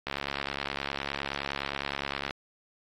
click train, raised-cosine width 0.3 ms, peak -15 dBFS, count 157, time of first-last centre 0.07-2.308 s, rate 69.7 Hz, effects AAC 48 kbps

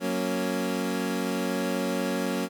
25% pulse chord, F# major, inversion none, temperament equal, 185 / 233.1 / 277.2 Hz, F#3 / A#3 / C#4, 0 / 0 / 0 cents, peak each -27 dBFS, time 0-2.49 s, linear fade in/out 50 ms, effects none

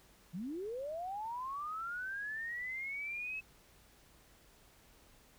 sine linear sweep, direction up, 155.56 to 2600 Hz, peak -38 dBFS, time 0.33-3.41 s, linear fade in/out 20 ms, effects added 50 Hz sine -70 dBFS peak until 5.38 s + pink hiss -64 dBFS RMS until 5.38 s

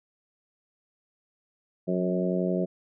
harmonic tone with a mistuned harmonic, 91.3 Hz, F#2, 23 cents flat, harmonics 2 / 3 / 4 / 5 / 6 / 7, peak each -27 / -35 / -30 / -35 / -33 / -33 dBFS, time 1.87-2.66 s, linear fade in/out 20 ms, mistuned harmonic 2, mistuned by -17 cents, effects none

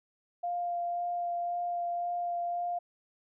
sine tone with vibrato, 698.5 Hz, F5, in tune, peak -30 dBFS, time 0.43-2.79 s, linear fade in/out 10 ms, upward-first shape sine, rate 1.9 Hz, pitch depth 10 cents each way, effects none

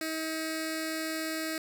10% pulse tone with notch filter, 318.3 Hz, D#4, 39 cents sharp, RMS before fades -34 dBFS, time 0.01-1.58 s, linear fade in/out 2 ms, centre 970 Hz, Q 0.86, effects none

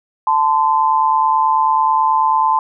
sine tone pair together, 880 / 1029.2 Hz, A5 / C6, 0 / -29 cents, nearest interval minor third, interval 271 cents, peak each -14 dBFS, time 0.27-2.59 s, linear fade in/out 2 ms, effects none

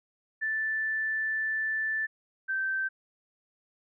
sine tone pair in turn, 1760 / 1554.3 Hz, A6 / G6, 0 / -15 cents, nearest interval major second, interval 215 cents, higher first, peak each -27 dBFS, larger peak neither, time 0.41-2.07 / 2.48-2.89 s, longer first, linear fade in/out 20 ms, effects none

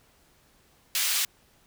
pink high-pass noise, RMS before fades -26 dBFS, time 0.95-1.25 s, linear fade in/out 2 ms, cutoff 2500 Hz, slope 12 dB/octave, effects pink hiss -62 dBFS RMS until 1.66 s

